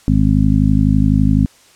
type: harmonic tone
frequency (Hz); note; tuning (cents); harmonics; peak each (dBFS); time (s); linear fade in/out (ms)
51.91; G#1; 0; 1 / 2 / 3 / 4 / 5; -16 / -16 / -16 / -16 / -16; 0.08-1.46; 0
effects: white hiss -48 dBFS RMS until 1.75 s + low-pass 9000 Hz 12 dB/octave